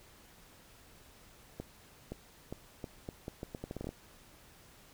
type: accelerating click train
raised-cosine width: 2 ms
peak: -26 dBFS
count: 15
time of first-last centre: 1.6-3.891 s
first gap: 520 ms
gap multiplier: 0.78
effects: pink hiss -59 dBFS RMS until 4.93 s